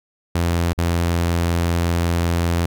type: tone with dropouts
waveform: sawtooth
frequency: 85.3 Hz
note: F2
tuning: 40 cents flat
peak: -13 dBFS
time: 0.35-2.66 s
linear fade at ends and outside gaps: 5 ms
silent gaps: 0.732-0.778 s
effects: none